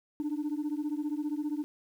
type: beating tone pair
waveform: sine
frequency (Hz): 291.9 / 306.9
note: D4 / D#4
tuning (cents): -10 / -24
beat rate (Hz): 15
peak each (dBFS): -31 / -32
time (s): 0.2-1.64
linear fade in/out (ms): 0
effects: tanh soft clip ceiling -27 dBFS + 10-bit